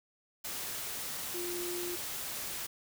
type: tone in noise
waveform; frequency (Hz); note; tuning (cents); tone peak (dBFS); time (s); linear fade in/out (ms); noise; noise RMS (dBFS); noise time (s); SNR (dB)
sine; 351.8; F4; +13; -37; 1.34-1.96; 10; white; -39; 0.44-2.67; -1
effects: none